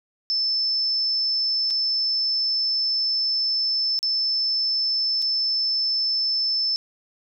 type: tone with dropouts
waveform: sine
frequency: 5274 Hz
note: E8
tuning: in tune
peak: -20 dBFS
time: 0.3-6.76 s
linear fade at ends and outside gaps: 0 ms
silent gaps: 1.703-1.707 / 3.99-4.029 / 5.219-5.224 s
effects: none